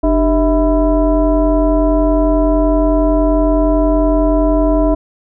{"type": "tone with frequency modulation", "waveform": "sine", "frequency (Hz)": 300.6, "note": "D4", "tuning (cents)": 40, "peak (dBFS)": -9, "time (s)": [0.03, 4.95], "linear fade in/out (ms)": 10, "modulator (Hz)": 346, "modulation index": 1.3, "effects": []}